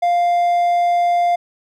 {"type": "tone", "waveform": "triangle", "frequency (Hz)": 699, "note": "F5", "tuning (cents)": 1, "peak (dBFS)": -11, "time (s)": [0.02, 1.36], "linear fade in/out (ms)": 10, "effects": []}